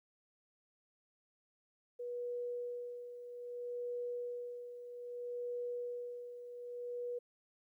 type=tone with tremolo; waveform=sine; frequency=485.6 Hz; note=B4; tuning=29 cents flat; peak=-37 dBFS; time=1.99-7.19 s; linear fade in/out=10 ms; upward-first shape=sine; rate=0.62 Hz; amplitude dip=65%; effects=13-bit